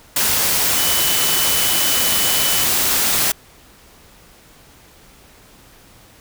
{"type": "tone in noise", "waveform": "sine", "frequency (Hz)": 3000, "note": "F#7", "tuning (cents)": 23, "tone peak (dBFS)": -24, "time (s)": [0.77, 2.64], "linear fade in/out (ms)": 5, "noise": "white", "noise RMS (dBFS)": -17, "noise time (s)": [0.16, 3.32], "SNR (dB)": -10, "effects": ["pink hiss -47 dBFS RMS until 6.2 s"]}